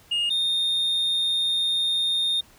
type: tone pair in turn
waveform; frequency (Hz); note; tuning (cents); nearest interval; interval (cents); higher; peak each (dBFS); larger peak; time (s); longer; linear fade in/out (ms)
sine; 2847 / 3663; F7 / A#7; +33 / -31; major third; 436; second; -19 / -18; second; 0.11-0.3 / 0.3-2.41; second; 10
effects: tanh soft clip ceiling -20 dBFS + pink hiss -54 dBFS RMS until 2.58 s